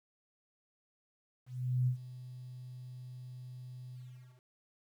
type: tone with ADSR envelope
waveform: sine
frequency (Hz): 125.9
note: B2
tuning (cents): +34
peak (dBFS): -26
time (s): 1.46-4.43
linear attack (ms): 410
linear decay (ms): 98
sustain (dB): -18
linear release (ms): 480
effects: 11-bit